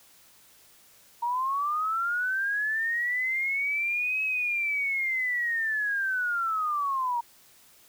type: linear two-way sweep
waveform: sine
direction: up then down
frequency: 932.3 to 2570 to 932.3 Hz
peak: -25 dBFS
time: 1.22-7.21 s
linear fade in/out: 10 ms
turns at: 4.23 s
effects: white hiss -57 dBFS RMS until 7.88 s